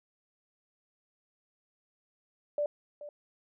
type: tone with echo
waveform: sine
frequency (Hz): 587.3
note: D5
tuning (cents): 0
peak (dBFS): -27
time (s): 2.58-2.66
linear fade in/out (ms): 2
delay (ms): 430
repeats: 1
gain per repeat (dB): -14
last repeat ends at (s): 3.09
effects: none